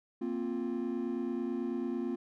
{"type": "chord", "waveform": "triangle", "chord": "Bb suspended second", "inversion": "none", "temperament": "just", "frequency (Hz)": [233.1, 262.2, 349.6], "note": ["Bb3", "C4", "F4"], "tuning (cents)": [0, 4, 2], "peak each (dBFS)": -34, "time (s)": [0.21, 2.16], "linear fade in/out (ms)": 10, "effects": ["tanh soft clip ceiling -23 dBFS"]}